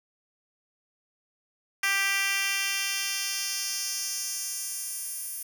10% pulse tone with high-pass filter sweep, 393.4 Hz, G4, 6 cents sharp, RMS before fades -30 dBFS, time 1.83-5.43 s, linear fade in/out 5 ms, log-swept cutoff 1900 to 11000 Hz, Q 1.4, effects none

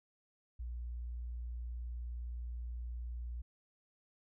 sine tone, 59.6 Hz, A#1, 39 cents sharp, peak -39 dBFS, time 0.59-3.42 s, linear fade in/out 10 ms, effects none

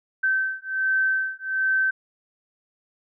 sine beating tone pair, 1544 / 1545.3 Hz, G6 / G6, -27 / -25 cents, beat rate 1.3 Hz, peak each -24 dBFS, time 0.23-1.91 s, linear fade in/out 10 ms, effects none

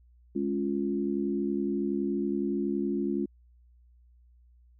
sine chord, Db major, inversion second, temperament equal, 207.7 / 277.2 / 349.2 Hz, Ab3 / Db4 / F4, 0 / 0 / 0 cents, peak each -31 dBFS, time 0.35-3.26 s, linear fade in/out 10 ms, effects added 60 Hz sine -56 dBFS peak until 4.79 s

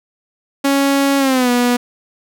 sawtooth tone with pitch glide, 277.2 to 244.1 Hz, C#4 to B3, 0 to -20 cents, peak -8 dBFS, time 0.64-1.77 s, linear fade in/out 10 ms, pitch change -220 cents, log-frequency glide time 1.18-1.5 s, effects none

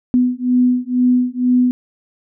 sine beating tone pair, 248.1 / 250.2 Hz, B3 / B3, +8 / +23 cents, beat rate 2.1 Hz, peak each -15 dBFS, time 0.14-1.71 s, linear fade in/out 0 ms, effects none

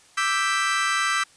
35% pulse chord, E minor seventh, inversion third, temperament equal, 1174.7 / 1318.5 / 1568 / 1975.5 Hz, D6 / E6 / G6 / B6, 0 / 0 / 0 / 0 cents, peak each -25 dBFS, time 0.17-1.24 s, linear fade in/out 10 ms, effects white hiss -54 dBFS RMS until 1.36 s + resampled to 22050 Hz

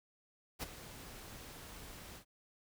pink noise with ADSR envelope, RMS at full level -38 dBFS, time 0.59-2.25 s, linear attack 37 ms, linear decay 18 ms, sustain -13 dB, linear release 92 ms, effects none

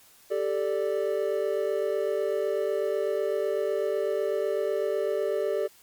triangle chord, G suspended second, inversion none, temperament equal, 392 / 440 / 587.3 Hz, G4 / A4 / D5, 0 / 0 / 0 cents, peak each -27 dBFS, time 0.3-5.68 s, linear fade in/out 20 ms, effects white hiss -56 dBFS RMS until 5.82 s + MP3 96 kbps

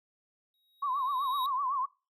square tone with exponential growth, 3800 Hz, A#7, 33 cents sharp, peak -36 dBFS, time 0.54-1.46 s, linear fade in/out 1 ms, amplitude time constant 200 ms
sine tone with vibrato, 1077 Hz, C6, 50 cents sharp, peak -28 dBFS, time 0.82-1.86 s, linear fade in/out 10 ms, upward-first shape triangle, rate 7.9 Hz, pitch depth 150 cents each way
effects noise-tail reverb RT60 0.3 s tail -23 dB re dry

